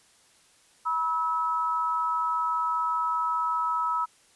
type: tone pair together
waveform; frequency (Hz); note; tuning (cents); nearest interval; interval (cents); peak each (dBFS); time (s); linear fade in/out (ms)
sine; 971 / 1296.1; B5 / E6; -30 / -30; perfect fourth; 500; -28 / -26; 0.85-4.06; 20
effects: white hiss -60 dBFS RMS until 4.35 s + resampled to 24000 Hz